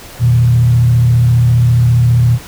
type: tone with frequency modulation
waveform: sine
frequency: 119.4 Hz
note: A#2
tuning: 42 cents sharp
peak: -6 dBFS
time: 0.19-2.39 s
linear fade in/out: 50 ms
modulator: 34.8 Hz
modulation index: 0.5
effects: pink hiss -33 dBFS RMS until 2.47 s